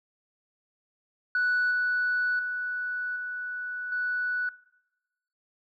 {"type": "tone with level steps", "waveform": "sine", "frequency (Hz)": 1480, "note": "F#6", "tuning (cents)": 0, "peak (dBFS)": [-21, -23, -29, -32, -26], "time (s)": [1.35, 4.49], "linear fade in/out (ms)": 2, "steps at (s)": [1.71, 2.39, 3.16, 3.92], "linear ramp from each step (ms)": 2, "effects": ["noise-tail reverb RT60 1.0 s tail -21 dB re dry", "tanh soft clip ceiling -20 dBFS"]}